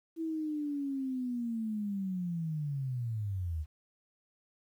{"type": "linear sweep", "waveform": "sine", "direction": "down", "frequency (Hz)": [329.6, 73.42], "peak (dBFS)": -32, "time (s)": [0.16, 3.66], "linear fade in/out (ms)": 50, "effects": ["11-bit"]}